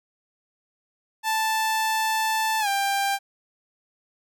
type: tone with pitch glide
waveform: sawtooth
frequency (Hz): 880 to 793.1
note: A5 to G5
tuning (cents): 0 to +20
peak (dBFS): -18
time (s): 1.23-3.19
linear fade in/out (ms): 50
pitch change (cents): -180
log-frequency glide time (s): 2.6-2.68
effects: none